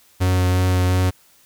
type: tone with vibrato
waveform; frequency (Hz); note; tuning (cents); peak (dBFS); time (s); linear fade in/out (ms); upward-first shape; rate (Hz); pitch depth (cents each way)
45% pulse; 91.6; F#2; -17; -15; 0.2-1.11; 20; triangle; 2.8; 15
effects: white hiss -54 dBFS RMS until 1.45 s